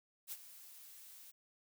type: noise with ADSR envelope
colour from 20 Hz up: blue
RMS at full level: -43 dBFS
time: 0.27-1.32 s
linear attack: 50 ms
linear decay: 41 ms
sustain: -13 dB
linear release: 23 ms
effects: none